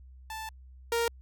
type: tone pair in turn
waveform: sawtooth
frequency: 880 / 466.2 Hz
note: A5 / A#4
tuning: 0 / 0 cents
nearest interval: major seventh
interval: 1100 cents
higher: first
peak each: -33 / -22 dBFS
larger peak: second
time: 0.3-0.49 / 0.92-1.08 s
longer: first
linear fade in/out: 2 ms
effects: added 64 Hz sine -48 dBFS peak until 1.21 s